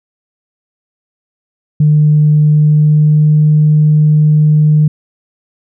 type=tone with pitch glide; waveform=sine; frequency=150.8 to 152.11 Hz; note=D3 to D#3; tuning=+46 to -39 cents; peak=-4 dBFS; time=1.8-4.88 s; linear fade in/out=5 ms; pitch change=+15 cents; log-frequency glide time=2.46-3.41 s; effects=tanh soft clip ceiling 0 dBFS